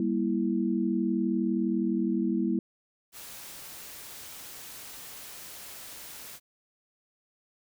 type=chord; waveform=sine; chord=E diminished; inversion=first; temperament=just; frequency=197.78 / 237.3 / 329.6 Hz; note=G3 / Bb3 / E4; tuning=+16 / +31 / 0 cents; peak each=-29 dBFS; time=0-2.59 s; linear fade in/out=2 ms
type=noise; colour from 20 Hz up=white; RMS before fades=-44 dBFS; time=3.12-6.4 s; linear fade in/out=50 ms
effects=none